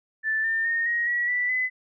sine tone with pitch steps, 1760 / 1800.1 / 1841.1 / 1883.1 / 1926 / 1969.8 / 2015 Hz, A6 / A6 / A#6 / A#6 / B6 / B6 / B6, 0 / +39 / -22 / +17 / -44 / -5 / +34 cents, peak -22 dBFS, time 0.23-1.7 s, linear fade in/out 50 ms, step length 210 ms, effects none

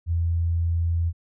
sine tone, 84.2 Hz, E2, 37 cents sharp, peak -20 dBFS, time 0.06-1.13 s, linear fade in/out 50 ms, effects none

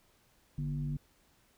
sine tone with frequency modulation, 146.83 Hz, D3, in tune, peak -32 dBFS, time 0.58-0.97 s, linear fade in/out 5 ms, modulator 95.1 Hz, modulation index 0.68, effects pink hiss -68 dBFS RMS until 1.57 s

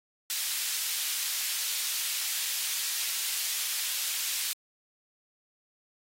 pink high-pass noise, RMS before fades -32 dBFS, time 0.3-4.53 s, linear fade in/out 0 ms, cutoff 3200 Hz, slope 12 dB/octave, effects AAC 48 kbps

